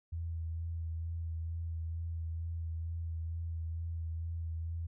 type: tone with vibrato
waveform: sine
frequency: 82.5 Hz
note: E2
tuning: 2 cents sharp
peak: -35 dBFS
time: 0.12-4.87 s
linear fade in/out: 10 ms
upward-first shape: sine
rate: 2.2 Hz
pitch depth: 21 cents each way
effects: none